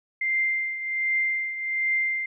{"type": "tone with tremolo", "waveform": "sine", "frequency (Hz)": 2093, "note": "C7", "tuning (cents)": 0, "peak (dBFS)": -20, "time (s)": [0.21, 2.26], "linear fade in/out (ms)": 5, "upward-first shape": "triangle", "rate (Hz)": 1.3, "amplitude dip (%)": 70, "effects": []}